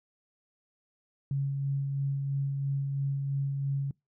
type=tone with tremolo; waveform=sine; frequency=138.59 Hz; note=C#3; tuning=in tune; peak=-26 dBFS; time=1.31-3.91 s; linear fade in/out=2 ms; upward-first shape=sine; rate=3 Hz; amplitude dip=30%; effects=noise-tail reverb RT60 0.2 s tail -25 dB re dry